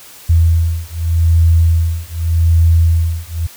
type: beating tone pair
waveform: sine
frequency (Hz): 82.41 / 83.25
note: E2 / E2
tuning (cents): 0 / +18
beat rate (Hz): 0.84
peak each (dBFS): -12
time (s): 0.29-3.47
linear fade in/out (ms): 10
effects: white hiss -38 dBFS RMS until 3.56 s